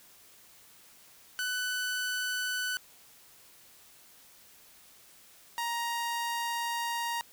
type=tone pair in turn; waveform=sawtooth; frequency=1496 / 938 Hz; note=F#6 / A#5; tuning=+19 / +11 cents; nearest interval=minor sixth; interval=808 cents; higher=first; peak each=-27 dBFS; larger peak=neither; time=1.39-2.77 / 5.58-7.21 s; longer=second; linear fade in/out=0 ms; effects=white hiss -57 dBFS RMS until 7.32 s